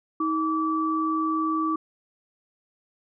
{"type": "tone pair together", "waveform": "sine", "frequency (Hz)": [317.5, 1155.2], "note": ["D#4", "D6"], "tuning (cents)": [35, -29], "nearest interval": "octave + minor seventh", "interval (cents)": 2236, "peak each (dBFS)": -25, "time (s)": [0.2, 1.76], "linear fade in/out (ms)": 5, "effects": []}